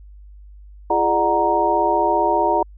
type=tone cluster; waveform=sine; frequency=342 / 417 / 600 / 738 / 935 Hz; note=F4 / G#4 / D5 / F#5 / A#5; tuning=-36 / +7 / +37 / -5 / +5 cents; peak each=-23 / -24 / -22 / -22 / -18 dBFS; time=0.9-2.63 s; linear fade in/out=5 ms; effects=added 50 Hz sine -39 dBFS peak until 2.77 s